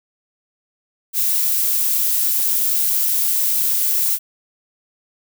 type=noise; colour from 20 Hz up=violet; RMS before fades=-18 dBFS; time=1.13-4.19 s; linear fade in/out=50 ms; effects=none